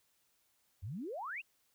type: exponential sweep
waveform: sine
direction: up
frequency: 82.41 to 2890 Hz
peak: -39 dBFS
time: 0.82-1.42 s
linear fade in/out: 20 ms
effects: white hiss -75 dBFS RMS until 1.74 s